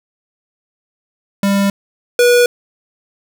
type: tone pair in turn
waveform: square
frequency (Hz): 198.7 / 485.6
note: G3 / B4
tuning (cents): +24 / -29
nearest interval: octave + minor third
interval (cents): 1547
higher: second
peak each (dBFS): -12 / -8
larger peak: second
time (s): 1.43-1.7 / 2.19-2.46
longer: neither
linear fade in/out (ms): 2
effects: none